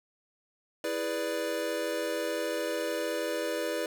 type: chord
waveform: square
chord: E dominant seventh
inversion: none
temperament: equal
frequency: 329.6 / 415.3 / 493.9 / 587.3 Hz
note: E4 / G#4 / B4 / D5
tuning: 0 / 0 / 0 / 0 cents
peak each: -37 / -39 / -35 / -35 dBFS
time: 0.84-3.86 s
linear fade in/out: 2 ms
effects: none